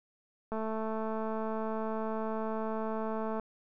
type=click train; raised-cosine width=1 ms; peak=-23 dBFS; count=634; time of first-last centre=0.52-3.397 s; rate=220 Hz; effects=none